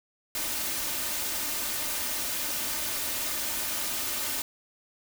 white noise with comb filter, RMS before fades -31 dBFS, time 0.35-4.42 s, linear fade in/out 2 ms, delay 3.3 ms, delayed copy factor +0.55, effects none

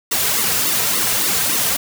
white noise with flanger, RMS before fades -18 dBFS, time 0.11-1.77 s, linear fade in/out 10 ms, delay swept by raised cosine 1.2 to 3.6 ms, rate 3.5 Hz, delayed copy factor -0.9, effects none

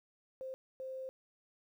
sine tone bursts at uneven times, 524 Hz, C5, 2 cents sharp, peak -40 dBFS, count 2, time 0.41-0.54 / 0.8-1.09 s, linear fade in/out 0 ms, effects 12-bit

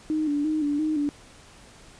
sine tone with vibrato, 300 Hz, D4, 37 cents sharp, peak -22 dBFS, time 0.1-1.09 s, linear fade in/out 0 ms, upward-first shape square, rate 2.9 Hz, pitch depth 57 cents each way, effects pink hiss -50 dBFS RMS until 1.99 s + resampled to 22050 Hz

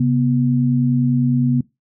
sine tone pair together, 134.3 / 244 Hz, C3 / B3, +46 / -21 cents, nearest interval minor seventh, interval 1033 cents, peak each -16 dBFS, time 0-1.61 s, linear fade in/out 5 ms, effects noise-tail reverb RT60 0.2 s tail -21 dB re dry

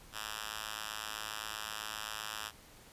5% pulse tone with high-pass filter, 107.7 Hz, A2, 37 cents flat, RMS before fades -42 dBFS, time 0.12-2.52 s, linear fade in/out 50 ms, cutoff 1700 Hz, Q 0.91, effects pink hiss -57 dBFS RMS until 2.92 s + resampled to 32000 Hz

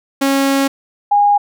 sawtooth / sine tone pair in turn, 273.9 / 818.6 Hz, C#4 / G#5, -21 / -25 cents, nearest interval octave + perfect fifth, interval 1896 cents, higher second, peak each -8 dBFS, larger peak neither, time 0.21-0.68 / 1.11-1.38 s, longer first, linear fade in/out 10 ms, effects none

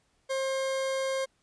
40% pulse tone, 533 Hz, C5, 32 cents sharp, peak -27 dBFS, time 0.29-1.26 s, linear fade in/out 20 ms, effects pink hiss -71 dBFS RMS until 1.42 s + resampled to 22050 Hz

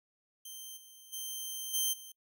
10% pulse tone with level steps, 3129 Hz, G7, 4 cents flat, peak -36 / -45 / -30 / -21 / -39 dBFS, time 0.45-2.12 s, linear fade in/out 5 ms, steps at 0.76 / 1.12 / 1.73 / 1.92 s, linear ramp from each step 20 ms, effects noise-tail reverb RT60 0.1 s tail -24 dB re dry

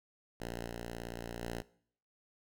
5% pulse tone with level steps, 58.27 Hz, A#1, in tune, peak -28 / -30 / -27 dBFS, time 0.4-1.62 s, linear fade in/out 5 ms, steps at 0.67 / 1.42 s, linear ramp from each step 2 ms, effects noise-tail reverb RT60 0.6 s tail -21 dB re dry

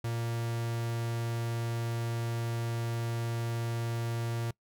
45% pulse tone, 116.54 Hz, A#2, in tune, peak -31 dBFS, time 0.04-4.51 s, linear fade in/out 5 ms, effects noise-tail reverb RT60 0.1 s tail -23 dB re dry

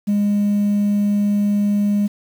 sine tone, 204.9 Hz, G#3, 23 cents flat, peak -12 dBFS, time 0.07-2.08 s, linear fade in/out 20 ms, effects tanh soft clip ceiling -13 dBFS + 7-bit

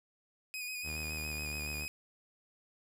sawtooth tone with vibrato, 2489 Hz, D#7, in tune, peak -35 dBFS, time 0.54-1.88 s, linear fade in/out 0 ms, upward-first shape square, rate 7.1 Hz, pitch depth 24 cents each way
sawtooth tone with pitch glide, 77.4 to 74.72 Hz, D#2 to D2, -9 to +30 cents, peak -37 dBFS, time 0.83-1.88 s, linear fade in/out 50 ms, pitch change -61 cents, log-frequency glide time 1.16-1.49 s
effects none

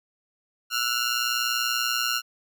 15% pulse ring-modulated tone, 1400 Hz, F6, 4 cents sharp, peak -14 dBFS, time 0.7-2.22 s, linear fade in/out 50 ms, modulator 60.2 Hz, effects none

